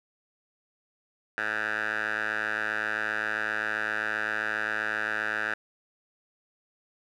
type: tone with band-pass filter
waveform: 10% pulse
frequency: 107.6 Hz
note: A2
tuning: 38 cents flat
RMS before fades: -30 dBFS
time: 1.38-5.54 s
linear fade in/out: 0 ms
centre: 1600 Hz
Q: 4.2
effects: none